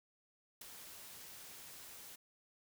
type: noise with ADSR envelope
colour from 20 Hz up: white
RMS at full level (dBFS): -45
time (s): 0.61-2.16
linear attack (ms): 7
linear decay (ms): 5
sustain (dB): -8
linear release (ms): 10
effects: none